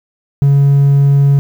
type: tone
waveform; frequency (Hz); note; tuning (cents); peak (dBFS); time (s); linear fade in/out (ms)
triangle; 140.3; C#3; +21; -3; 0.42-1.39; 0
effects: tanh soft clip ceiling 0 dBFS + 7-bit